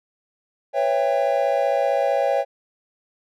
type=chord; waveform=triangle; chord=C# half-diminished seventh; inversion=third; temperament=just; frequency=498.9 / 554.4 / 665.2 / 798.3 Hz; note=B4 / C#5 / E5 / G5; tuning=+17 / 0 / +16 / +31 cents; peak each=-25 / -19 / -22 / -22 dBFS; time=0.73-2.45 s; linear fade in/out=50 ms; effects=none